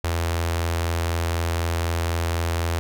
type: tone with notch filter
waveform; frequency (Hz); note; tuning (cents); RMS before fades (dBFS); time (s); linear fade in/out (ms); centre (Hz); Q
sawtooth; 84; E2; +33; -24; 0.04-2.79; 0; 190; 0.66
effects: none